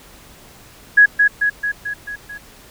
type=tone with echo; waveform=sine; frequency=1669 Hz; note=G#6; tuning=8 cents sharp; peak=-5 dBFS; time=0.97-1.06 s; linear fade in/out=10 ms; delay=220 ms; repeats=6; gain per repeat=-4 dB; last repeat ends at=2.38 s; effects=pink hiss -44 dBFS RMS until 2.7 s